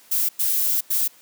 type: noise bursts at uneven times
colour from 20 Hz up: violet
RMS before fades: -21 dBFS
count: 3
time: 0.11-0.29 / 0.39-0.81 / 0.9-1.08 s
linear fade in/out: 10 ms
effects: white hiss -52 dBFS RMS until 1.21 s + high-pass 150 Hz 12 dB/octave